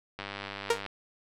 click train, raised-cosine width 0.3 ms, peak -21 dBFS, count 68, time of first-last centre 0.19-0.863 s, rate 99.6 Hz
sawtooth tone with exponential decay, 466.2 Hz, A#4, in tune, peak -16 dBFS, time 0.7-0.82 s, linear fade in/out 5 ms, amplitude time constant 25 ms
effects low-pass 10000 Hz 12 dB/octave

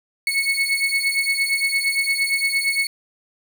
35% pulse beating tone pair, 2199 / 2207.7 Hz, C#7 / C#7, -14 / -8 cents, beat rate 8.7 Hz, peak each -20 dBFS, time 0.27-2.87 s, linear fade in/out 2 ms, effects none

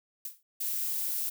violet noise with exponential decay, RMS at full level -34 dBFS, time 0.25-0.43 s, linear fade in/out 2 ms, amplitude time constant 37 ms
violet noise, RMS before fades -32 dBFS, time 0.6-1.3 s, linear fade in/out 10 ms
effects none

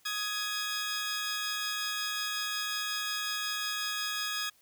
15% pulse tone pair together, 1250 / 1668.5 Hz, D#6 / G#6, +8 / +8 cents, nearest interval perfect fourth, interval 500 cents, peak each -30 / -27 dBFS, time 0.05-4.5 s, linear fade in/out 10 ms, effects white hiss -65 dBFS RMS until 4.61 s

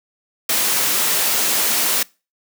white noise, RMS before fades -18 dBFS, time 0.49-2.03 s, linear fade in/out 5 ms, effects noise-tail reverb RT60 0.3 s tail -24 dB re dry + high-pass 200 Hz 12 dB/octave

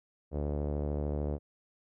sawtooth tone with low-pass filter, 73.42 Hz, D2, in tune, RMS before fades -33 dBFS, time 0.31-1.39 s, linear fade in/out 50 ms, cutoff 540 Hz, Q 2.1, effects none

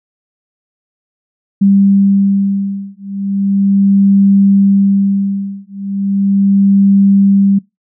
sine beating tone pair, 197.3 / 197.67 Hz, G3 / G3, +11 / +15 cents, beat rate 0.37 Hz, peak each -11 dBFS, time 1.61-7.59 s, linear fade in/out 10 ms, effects noise-tail reverb RT60 0.2 s tail -23 dB re dry

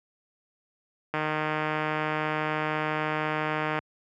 click train, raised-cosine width 0.5 ms, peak -13 dBFS, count 409, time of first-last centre 1.14-3.789 s, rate 154 Hz, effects high-pass 100 Hz 12 dB/octave

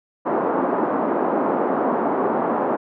pink band-pass noise, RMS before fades -21 dBFS, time 0.25-2.77 s, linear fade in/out 20 ms, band 250 to 1100 Hz, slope 24 dB/octave, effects none

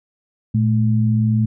sine tone pair together, 114.33 / 215.7 Hz, A#2 / A3, -33 / -34 cents, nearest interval major seventh, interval 1099 cents, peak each -15 / -18 dBFS, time 0.54-1.46 s, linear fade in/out 10 ms, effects none

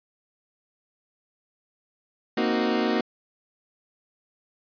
30% pulse chord, C half-diminished seventh, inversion third, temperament equal, 233.1 / 261.6 / 311.1 / 370 Hz, Bb3 / C4 / Eb4 / Gb4, 0 / 0 / 0 / 0 cents, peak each -23 / -27 / -26 / -25 dBFS, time 2.37-3.01 s, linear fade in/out 5 ms, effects resampled to 11025 Hz

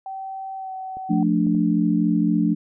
sine tone with pitch glide, 770 to 757.2 Hz, G5 to F#5, -31 to +40 cents, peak -29 dBFS, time 0.06-1.23 s, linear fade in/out 2 ms, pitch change -29 cents, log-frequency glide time 0.56-0.72 s
clicks, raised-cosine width 2 ms, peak -28 dBFS, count 4, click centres 0.97 / 1.133 / 1.468 / 1.549 s
sine chord, D minor, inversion first, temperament just, 176.2 / 220.2 / 293.7 Hz, F3 / A3 / D4, +16 / +2 / 0 cents, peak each -21 dBFS, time 1.09-2.55 s, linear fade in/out 20 ms
effects none

